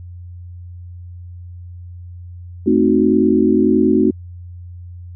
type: chord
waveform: sine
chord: A diminished seventh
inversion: none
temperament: equal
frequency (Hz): 220 / 261.6 / 311.1 / 370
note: A3 / C4 / Eb4 / Gb4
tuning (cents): 0 / 0 / 0 / 0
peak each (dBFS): -16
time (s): 2.66-4.11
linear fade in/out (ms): 10
effects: added 88 Hz sine -31 dBFS peak until 5.15 s